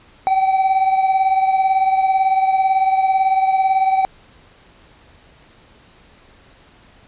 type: beating tone pair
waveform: triangle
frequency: 764 / 782 Hz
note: G5 / G5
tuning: -45 / -4 cents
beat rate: 18 Hz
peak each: -12 / -19 dBFS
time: 0.27-4.05 s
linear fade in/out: 0 ms
effects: pink hiss -49 dBFS RMS until 7.07 s + resampled to 8000 Hz